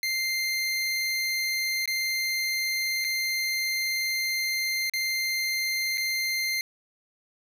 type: tone with dropouts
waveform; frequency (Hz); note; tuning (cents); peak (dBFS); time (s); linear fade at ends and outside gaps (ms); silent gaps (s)
25% pulse; 2093; C7; 0; -22; 0.03-6.61; 1; 1.857-1.876 / 3.043-3.047 / 4.897-4.936 / 5.974-5.979
effects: none